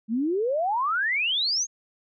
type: exponential sweep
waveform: sine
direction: up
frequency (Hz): 210 to 6690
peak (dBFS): -22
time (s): 0.08-1.67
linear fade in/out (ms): 50
effects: none